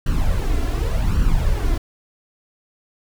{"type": "noise with flanger", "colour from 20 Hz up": "brown", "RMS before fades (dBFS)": -18, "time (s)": [0.06, 1.78], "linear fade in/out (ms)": 5, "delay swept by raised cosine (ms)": [0.67, 2.97], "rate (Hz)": 0.88, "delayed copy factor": 0.65, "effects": []}